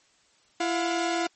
sawtooth tone pair together, 337 / 714 Hz, E4 / F5, +38 / +38 cents, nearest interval octave + minor second, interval 1300 cents, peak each -23 / -25 dBFS, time 0.6-1.27 s, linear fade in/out 5 ms, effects white hiss -63 dBFS RMS until 1.35 s + MP3 32 kbps

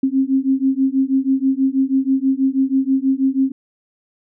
sine beating tone pair, 264.2 / 270.4 Hz, C4 / C#4, +17 / -43 cents, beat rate 6.2 Hz, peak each -17 dBFS, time 0.03-3.52 s, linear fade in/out 5 ms, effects none

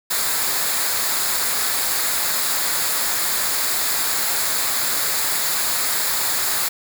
white noise with comb filter, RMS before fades -21 dBFS, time 0.1-6.69 s, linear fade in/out 10 ms, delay 0.34 ms, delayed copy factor -0.55, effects none

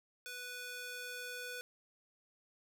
square tone with high-pass filter sweep, 493.9 Hz, B4, in tune, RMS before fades -45 dBFS, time 0.26-1.61 s, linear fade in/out 0 ms, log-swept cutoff 1600 to 1000 Hz, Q 0.89, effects none

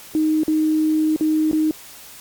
sine tone with dropouts, 311.2 Hz, D#4, in tune, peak -15 dBFS, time 0.15-1.71 s, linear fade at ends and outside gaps 1 ms, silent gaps 0.434-0.48 / 1.162-1.209 / 1.513-1.53 s, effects white hiss -41 dBFS RMS until 2.2 s + Opus 48 kbps

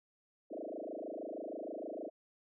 sine tone with frequency modulation, 471.6 Hz, A#4, 20 cents sharp, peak -40 dBFS, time 0.5-2.1 s, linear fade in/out 20 ms, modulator 26.4 Hz, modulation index 7.4, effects none

